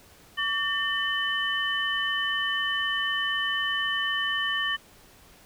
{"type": "tone cluster", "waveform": "sine", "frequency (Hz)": [1143, 1802, 3018], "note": ["D6", "A6", "F#7"], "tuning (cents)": [-47, 41, 34], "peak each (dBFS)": [-33, -27, -29], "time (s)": [0.37, 4.77], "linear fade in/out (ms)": 20, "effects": ["pink hiss -54 dBFS RMS until 5.45 s"]}